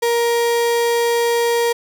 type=tone; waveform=35% pulse; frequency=470 Hz; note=A#4; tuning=14 cents sharp; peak=-13 dBFS; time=0.02-1.73 s; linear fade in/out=10 ms; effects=none